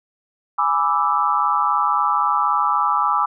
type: chord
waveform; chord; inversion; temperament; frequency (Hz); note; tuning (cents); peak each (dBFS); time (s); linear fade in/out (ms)
sine; E dominant seventh; first; equal; 830.6 / 987.8 / 1174.7 / 1318.5; G#5 / B5 / D6 / E6; 0 / 0 / 0 / 0; -23 / -22 / -19 / -22; 0.58-3.26; 10
effects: none